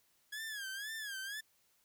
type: tone with vibrato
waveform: sawtooth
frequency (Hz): 1661.2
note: G#6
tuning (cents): 0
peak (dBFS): -37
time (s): 0.32-1.41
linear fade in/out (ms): 10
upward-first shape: sine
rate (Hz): 2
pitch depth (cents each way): 130
effects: white hiss -73 dBFS RMS until 1.84 s